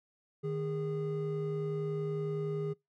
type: tone pair together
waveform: triangle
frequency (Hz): 153.65 / 410.2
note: D#3 / G#4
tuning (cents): -21 / -21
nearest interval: octave + perfect fourth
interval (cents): 1700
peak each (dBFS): -33 / -33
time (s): 0.43-2.74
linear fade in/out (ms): 20
effects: noise-tail reverb RT60 0.2 s tail -25 dB re dry